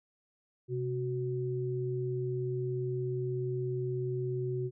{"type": "tone pair together", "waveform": "sine", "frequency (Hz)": [129.04, 370.3], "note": ["C3", "F#4"], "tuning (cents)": [-24, 1], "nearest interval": "octave + tritone", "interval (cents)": 1825, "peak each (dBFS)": [-33, -34], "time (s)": [0.68, 4.71], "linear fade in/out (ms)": 50, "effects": []}